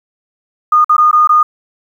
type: tone with dropouts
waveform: sine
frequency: 1225 Hz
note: D#6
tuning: 27 cents flat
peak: -5 dBFS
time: 0.72-1.43 s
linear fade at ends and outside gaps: 5 ms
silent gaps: 0.845-0.894 / 0.967-0.98 / 1.113-1.129 / 1.274-1.292 s
effects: 7-bit